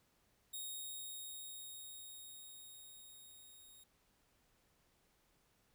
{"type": "tone with level ramp", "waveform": "10% pulse", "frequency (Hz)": 3742, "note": "A#7", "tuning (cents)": 6, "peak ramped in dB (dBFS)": [-35, -51], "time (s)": [0.53, 3.84], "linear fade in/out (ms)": 10, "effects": ["pink hiss -75 dBFS RMS until 5.74 s"]}